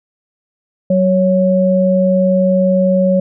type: tone pair together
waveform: sine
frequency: 187.81 / 554.4 Hz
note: F#3 / C#5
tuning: +26 / 0 cents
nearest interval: octave + perfect fifth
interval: 1874 cents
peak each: -12 dBFS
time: 0.9-3.2 s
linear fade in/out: 5 ms
effects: none

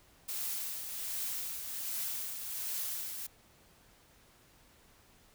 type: noise with tremolo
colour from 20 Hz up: blue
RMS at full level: -36 dBFS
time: 0.28-3.27 s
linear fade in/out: 10 ms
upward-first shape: triangle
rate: 1.3 Hz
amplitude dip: 50%
effects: pink hiss -63 dBFS RMS until 5.34 s

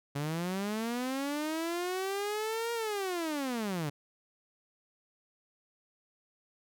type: linear two-way sweep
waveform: sawtooth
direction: up then down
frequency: 138.59 to 471.7 to 138.59 Hz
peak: -28 dBFS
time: 0.15-3.9 s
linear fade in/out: 10 ms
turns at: 2.73 s
effects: none

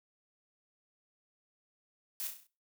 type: noise with echo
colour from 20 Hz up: blue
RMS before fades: -38 dBFS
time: 2.2-2.27 s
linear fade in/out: 0 ms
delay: 33 ms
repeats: 6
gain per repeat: -5 dB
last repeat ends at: 2.468 s
effects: noise-tail reverb RT60 0.3 s tail -17 dB re dry

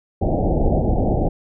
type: low-pass noise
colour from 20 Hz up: pink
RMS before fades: -18 dBFS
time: 0.21-1.29 s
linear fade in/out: 10 ms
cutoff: 800 Hz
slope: 96 dB/octave
effects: none

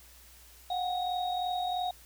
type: tone cluster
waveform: sine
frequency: 725 / 768 / 3770 Hz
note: F#5 / G5 / A#7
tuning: -35 / -36 / +19 cents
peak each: -30 / -39 / -39 dBFS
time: 0.7-1.91 s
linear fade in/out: 5 ms
effects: added 60 Hz sine -57 dBFS peak until 2.05 s + white hiss -56 dBFS RMS until 2.05 s

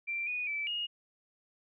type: tone with pitch steps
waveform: sine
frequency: 2357 / 2469 / 2317 / 2864 Hz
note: D7 / D#7 / D7 / F7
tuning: +6 / -14 / -24 / +43 cents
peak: -32 dBFS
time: 0.07-0.87 s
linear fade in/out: 20 ms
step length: 200 ms
effects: none

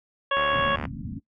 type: harmonic tone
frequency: 554.4 Hz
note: C#5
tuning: in tune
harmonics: 1 / 2 / 3 / 4 / 5 / 6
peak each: -27 / -24 / -27 / -41 / -31 / -33 dBFS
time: 0.31-0.76 s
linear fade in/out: 5 ms
type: click train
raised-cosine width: 0.5 ms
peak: -16 dBFS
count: 37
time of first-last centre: 0.37-0.853 s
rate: 74.5 Hz
type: low-pass noise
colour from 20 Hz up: white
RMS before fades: -35 dBFS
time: 0.52-1.2 s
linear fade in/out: 20 ms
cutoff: 280 Hz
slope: 96 dB/octave
effects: noise-tail reverb RT60 0.1 s tail -19 dB re dry

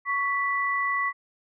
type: tone pair together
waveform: sine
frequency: 1116.6 / 1973 Hz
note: C#6 / B6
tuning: +12 / -2 cents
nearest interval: minor seventh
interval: 986 cents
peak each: -26 dBFS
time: 0.05-1.13 s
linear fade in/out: 50 ms
effects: none

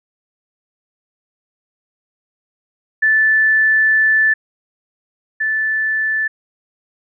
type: tone pair in turn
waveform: sine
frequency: 1753 / 1753 Hz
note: A6 / A6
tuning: -7 / -7 cents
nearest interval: unison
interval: 0 cents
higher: neither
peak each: -10 / -15 dBFS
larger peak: first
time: 3.02-4.34 / 5.4-6.28 s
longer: first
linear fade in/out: 10 ms
effects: none

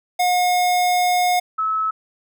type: tone pair in turn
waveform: square / sine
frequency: 720 / 1297.1 Hz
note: F#5 / E6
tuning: -47 / -28 cents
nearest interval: minor seventh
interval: 1019 cents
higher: second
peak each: -16 / -18 dBFS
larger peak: first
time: 0.19-1.4 / 1.58-1.91 s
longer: first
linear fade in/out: 10 ms
effects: none

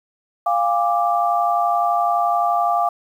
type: chord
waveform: sine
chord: D diminished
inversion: first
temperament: equal with one note detuned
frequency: 698.5 / 810.2 / 1174.7 Hz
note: F5 / Ab5 / D6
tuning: 0 / -43 / 0 cents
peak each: -18 / -22 / -21 dBFS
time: 0.46-2.89 s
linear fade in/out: 5 ms
effects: 8-bit

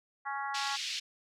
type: harmonic tone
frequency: 277.8 Hz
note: C#4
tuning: 4 cents sharp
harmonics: 3 / 4 / 5 / 6 / 7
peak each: -37 / -39 / -41 / -43 / -44 dBFS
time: 0.25-0.77 s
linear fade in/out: 20 ms
type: band-pass noise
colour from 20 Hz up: white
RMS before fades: -37 dBFS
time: 0.54-1 s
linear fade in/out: 10 ms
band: 2300 to 5300 Hz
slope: 24 dB/octave
effects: none

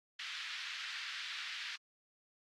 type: band-pass noise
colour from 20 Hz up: white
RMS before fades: -44 dBFS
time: 0.19-1.76 s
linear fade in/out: 5 ms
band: 1500 to 4000 Hz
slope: 24 dB/octave
effects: AAC 48 kbps

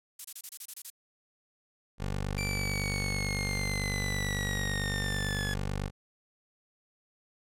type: noise bursts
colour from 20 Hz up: violet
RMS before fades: -36 dBFS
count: 9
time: 0.19-0.902 s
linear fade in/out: 5 ms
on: 56 ms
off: 26 ms
type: tone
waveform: 15% pulse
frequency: 49 Hz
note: G1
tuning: in tune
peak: -25 dBFS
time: 1.98-5.91 s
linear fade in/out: 50 ms
type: linear sweep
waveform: sawtooth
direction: down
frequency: 2349 to 1696 Hz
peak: -30 dBFS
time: 2.38-5.54 s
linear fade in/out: 0 ms
effects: low-pass 11000 Hz 12 dB/octave

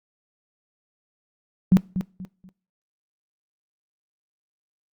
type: tone with echo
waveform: sine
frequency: 185 Hz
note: F#3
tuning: in tune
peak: -10 dBFS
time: 1.72-1.77 s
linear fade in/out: 0 ms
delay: 240 ms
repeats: 3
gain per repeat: -11 dB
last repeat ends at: 2.49 s
effects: noise-tail reverb RT60 0.4 s tail -23 dB re dry + Opus 48 kbps

